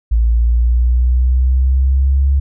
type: linear sweep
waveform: sine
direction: up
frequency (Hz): 56.2 to 69.3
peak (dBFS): -9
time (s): 0.11-2.4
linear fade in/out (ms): 10
effects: none